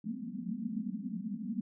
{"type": "band-pass noise", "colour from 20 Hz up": "white", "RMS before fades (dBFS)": -38, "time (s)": [0.04, 1.61], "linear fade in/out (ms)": 5, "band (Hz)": [180, 250], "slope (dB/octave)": 96, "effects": []}